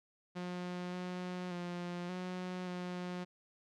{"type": "tone with pitch steps", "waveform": "sawtooth", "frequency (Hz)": [178.9, 180.8, 175.8, 182.3, 179.4], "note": ["F3", "F#3", "F3", "F#3", "F3"], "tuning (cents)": [42, -40, 12, -25, 47], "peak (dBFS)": -35, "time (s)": [0.35, 3.25], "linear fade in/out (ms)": 20, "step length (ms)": 580, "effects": ["low-pass 5000 Hz 12 dB/octave"]}